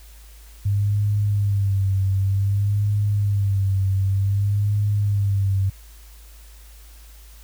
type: tone with vibrato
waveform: sine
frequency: 99.8 Hz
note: G2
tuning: 32 cents sharp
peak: -17 dBFS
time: 0.65-5.7 s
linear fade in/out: 10 ms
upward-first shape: sine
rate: 0.54 Hz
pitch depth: 60 cents each way
effects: added 53 Hz sine -42 dBFS peak until 7.43 s + white hiss -51 dBFS RMS until 7.43 s